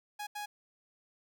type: tone bursts at uneven times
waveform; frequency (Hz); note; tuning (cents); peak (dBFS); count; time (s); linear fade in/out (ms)
sawtooth; 830.6; G#5; 0; -34; 2; 0.19-0.27 / 0.35-0.46; 10
effects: none